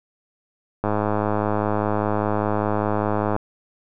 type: click train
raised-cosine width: 1 ms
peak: -8 dBFS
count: 266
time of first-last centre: 0.84-3.364 s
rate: 105 Hz
effects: none